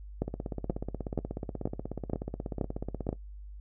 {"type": "two click trains", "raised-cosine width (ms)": 2, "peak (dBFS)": [-15, -21], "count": [7, 48], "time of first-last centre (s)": [[0.22, 3.091], [0.28, 3.128]], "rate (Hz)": [2.09, 16.5], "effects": ["noise-tail reverb RT60 0.1 s tail -18 dB re dry", "added 50 Hz sine -42 dBFS peak until 3.6 s"]}